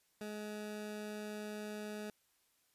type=tone; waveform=20% pulse; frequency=210.9 Hz; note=G#3; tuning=27 cents sharp; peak=-37 dBFS; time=0.21-2.1 s; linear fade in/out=2 ms; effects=white hiss -75 dBFS RMS until 2.74 s + resampled to 32000 Hz